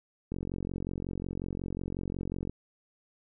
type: click train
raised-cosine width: 3 ms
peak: -22 dBFS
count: 100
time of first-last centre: 0.32-2.496 s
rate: 45.5 Hz
effects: none